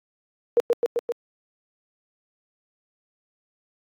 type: tone with echo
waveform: sine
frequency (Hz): 474.6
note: A#4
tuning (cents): +31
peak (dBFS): -13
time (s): 0.57-0.6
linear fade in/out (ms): 0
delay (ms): 130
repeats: 4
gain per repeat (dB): -2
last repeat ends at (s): 1.12
effects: high-pass 300 Hz 12 dB/octave + AAC 64 kbps